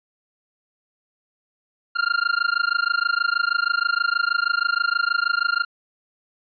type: tone with amplitude modulation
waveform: 45% pulse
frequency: 1396.9 Hz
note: F6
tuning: in tune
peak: -15 dBFS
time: 1.95-5.65 s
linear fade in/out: 20 ms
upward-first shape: sine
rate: 26.3 Hz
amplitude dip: 100%
effects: resampled to 11025 Hz